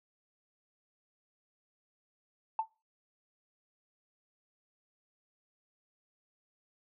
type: tone with exponential decay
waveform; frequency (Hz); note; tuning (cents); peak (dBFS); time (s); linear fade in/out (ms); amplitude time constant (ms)
sine; 886; A5; +12; -23; 2.59-2.67; 2; 17
effects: noise-tail reverb RT60 0.3 s tail -22 dB re dry + tanh soft clip ceiling -20 dBFS